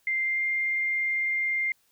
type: tone with pitch glide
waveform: sine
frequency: 2093 to 2106 Hz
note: C7 to C7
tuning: 0 to +11 cents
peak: -24 dBFS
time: 0.07-1.72 s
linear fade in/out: 2 ms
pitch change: +11 cents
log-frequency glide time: 0.22-0.43 s
effects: white hiss -67 dBFS RMS until 1.91 s